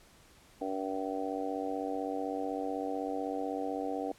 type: harmonic tone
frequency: 95.9 Hz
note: G2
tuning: 37 cents flat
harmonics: 3 / 4 / 5 / 6 / 7 / 8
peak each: -37 / -45 / -38 / -44 / -41 / -39 dBFS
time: 0.61-4.12 s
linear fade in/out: 5 ms
effects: pink hiss -60 dBFS RMS until 4.18 s + low-pass 12000 Hz 12 dB/octave